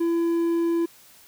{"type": "tone", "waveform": "triangle", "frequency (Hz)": 336.5, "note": "E4", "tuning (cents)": 36, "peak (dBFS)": -18, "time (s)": [0, 0.86], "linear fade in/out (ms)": 10, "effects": ["white hiss -52 dBFS RMS until 1.27 s"]}